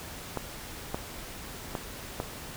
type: clicks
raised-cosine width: 1 ms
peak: -16 dBFS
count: 4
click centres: 0.373 / 0.945 / 1.752 / 2.201 s
effects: pink hiss -42 dBFS RMS until 2.56 s